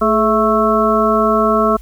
harmonic tone with a mistuned harmonic, 220 Hz, A3, in tune, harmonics 1 / 2 / 3 / 5 / 6, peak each -17 / -17 / -17 / -17 / -17 dBFS, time 0.01-1.77 s, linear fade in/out 10 ms, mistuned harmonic 2, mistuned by -63 cents, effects added 51 Hz sine -32 dBFS peak until 1.81 s + white hiss -49 dBFS RMS until 1.81 s

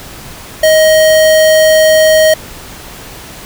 square tone, 628 Hz, D#5, 16 cents sharp, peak -5 dBFS, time 0.63-2.34 s, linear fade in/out 5 ms, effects pink hiss -30 dBFS RMS until 3.45 s

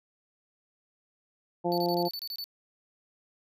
harmonic tone, 174.2 Hz, F3, 4 cents flat, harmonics 1 / 2 / 3 / 4 / 5, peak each -33 / -29 / -32 / -32 / -34 dBFS, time 1.64-2.09 s, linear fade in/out 20 ms
square tone bursts, 4488 Hz, C#8, 21 cents sharp, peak -35 dBFS, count 9, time 1.72-2.441 s, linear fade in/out 0 ms, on 57 ms, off 26 ms
effects none

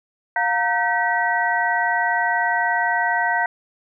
sine tone cluster, 709 / 926 / 1537 / 1930 Hz, F5 / A#5 / G6 / B6, +26 / -12 / -35 / -40 cents, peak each -23 dBFS, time 0.36-3.46 s, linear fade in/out 2 ms, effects none

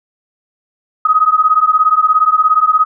sine beating tone pair, 1251 / 1268 Hz, D#6 / D#6, +9 / +32 cents, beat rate 17 Hz, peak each -11 dBFS, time 1.05-2.85 s, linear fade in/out 5 ms, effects none

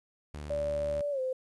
sawtooth tone, 74.2 Hz, D2, 18 cents sharp, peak -35 dBFS, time 0.34-1.01 s, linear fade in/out 0 ms
sine tone with pitch glide, 580 to 516.7 Hz, D5 to C5, -22 to -22 cents, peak -29 dBFS, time 0.5-1.33 s, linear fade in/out 5 ms, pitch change -200 cents, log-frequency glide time 1.11-1.2 s
effects resampled to 24000 Hz + 11-bit

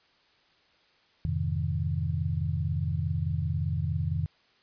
sine chord, F minor seventh, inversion none, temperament equal with one note detuned, 87.31 / 105.03 / 130.81 / 155.56 Hz, F2 / Ab2 / C3 / Eb3, 0 / +20 / 0 / 0 cents, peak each -30 / -35 / -33 / -31 dBFS, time 1.25-4.26 s, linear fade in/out 0 ms, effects white hiss -64 dBFS RMS until 4.62 s + resampled to 11025 Hz

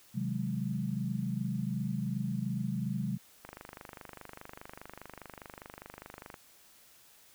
sine chord, Ab dominant seventh, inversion first, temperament equal with one note detuned, 130.81 / 157.46 / 185 / 207.7 Hz, C3 / Eb3 / Gb3 / Ab3, 0 / +21 / 0 / 0 cents, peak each -36 / -40 / -36 / -36 dBFS, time 0.14-3.18 s, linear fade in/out 20 ms
click train, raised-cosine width 0.5 ms, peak -29 dBFS, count 73, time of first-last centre 3.45-6.342 s, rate 24.9 Hz
effects white hiss -60 dBFS RMS until 7.34 s

